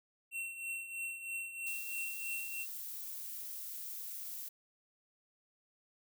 square tone with tremolo, 2717 Hz, F7, 48 cents flat, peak -37 dBFS, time 0.31-2.66 s, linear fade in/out 50 ms, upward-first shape triangle, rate 3.1 Hz, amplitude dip 70%
violet noise, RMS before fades -44 dBFS, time 1.66-4.49 s, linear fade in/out 10 ms
effects none

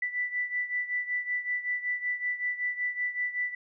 sine beating tone pair, 1975.5 / 1980.8 Hz, B6 / B6, 0 / +5 cents, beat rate 5.3 Hz, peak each -30 / -34 dBFS, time 0.02-3.55 s, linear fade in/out 5 ms, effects none

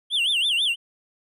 triangle tone with vibrato, 3129 Hz, G7, 4 cents flat, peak -18 dBFS, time 0.1-0.76 s, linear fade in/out 50 ms, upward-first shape sine, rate 6.1 Hz, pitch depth 240 cents each way, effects resampled to 32000 Hz

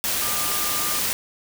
sine tone in noise, 1200 Hz, D6, 37 cents sharp, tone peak -32 dBFS, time 0.22-0.99 s, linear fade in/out 0 ms, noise white, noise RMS -24 dBFS, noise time 0.04-1.13 s, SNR -11 dB, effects none

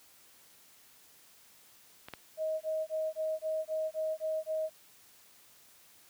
clicks, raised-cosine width 0.3 ms, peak -28 / -24 dBFS, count 2, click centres 2.085 / 2.137 s
sine tone bursts, 630 Hz, D#5, 21 cents sharp, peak -30 dBFS, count 9, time 2.37-4.698 s, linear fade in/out 50 ms, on 240 ms, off 21 ms
effects white hiss -60 dBFS RMS until 6.09 s + high-pass 60 Hz 12 dB/octave

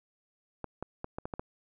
clicks, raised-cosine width 1 ms, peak -22 dBFS, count 7, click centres 0.643 / 0.826 / 1.044 / 1.185 / 1.255 / 1.338 / 1.395 s, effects none

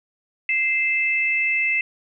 sine tone pair together, 2087 / 2629 Hz, C7 / E7, -5 / -5 cents, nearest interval major third, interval 400 cents, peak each -21 dBFS, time 0.49-1.81 s, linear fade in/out 2 ms, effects none

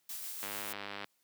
blue noise with tremolo, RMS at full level -41 dBFS, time 0.09-0.73 s, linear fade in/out 5 ms, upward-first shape sine, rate 6.8 Hz, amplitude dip 25%
click train, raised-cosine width 0.3 ms, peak -24 dBFS, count 63, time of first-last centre 0.43-1.044 s, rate 101 Hz
effects white hiss -75 dBFS RMS until 1.23 s + high-pass 150 Hz 12 dB/octave

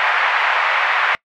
white band-pass noise, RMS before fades -17 dBFS, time 0-1.15 s, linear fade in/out 0 ms, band 740 to 2200 Hz, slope 24 dB/octave, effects noise-tail reverb RT60 0.1 s tail -24 dB re dry

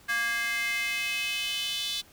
square tone with high-pass filter sweep, 233.1 Hz, A#3, in tune, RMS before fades -30 dBFS, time 0.08-2.02 s, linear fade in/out 20 ms, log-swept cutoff 1600 to 3600 Hz, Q 4.4, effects pink hiss -56 dBFS RMS until 2.12 s

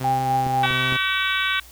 sawtooth tone with pitch glide, 130 to 128.8 Hz, C3 to C3, -11 to -27 cents, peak -22 dBFS, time 0-0.97 s, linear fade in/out 10 ms, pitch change -16 cents, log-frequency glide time 0.22-0.4 s
sine tone with tremolo, 800 Hz, G5, 35 cents sharp, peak -17 dBFS, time 0.04-0.66 s, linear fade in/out 5 ms, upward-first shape sine, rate 4 Hz, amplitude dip 45%
clicks, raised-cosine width 3 ms, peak -20 dBFS, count 3, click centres 0.466 / 0.709 / 0.924 s
harmonic tone, 380.2 Hz, F#4, 47 cents sharp, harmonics 3 / 4 / 5 / 6 / 7 / 8 / 9 / 10, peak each -28 / -24 / -31 / -27 / -30 / -32 / -29 / -30 dBFS, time 0.63-1.6 s, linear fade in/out 5 ms
effects added 60 Hz sine -47 dBFS peak until 1.71 s + white hiss -47 dBFS RMS until 1.71 s

